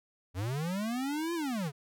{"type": "linear two-way sweep", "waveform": "square", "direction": "up then down", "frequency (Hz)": [84, 347.8, 130.4], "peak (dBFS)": -32, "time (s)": [0.34, 1.72], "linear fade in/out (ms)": 50, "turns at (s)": 1.34, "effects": []}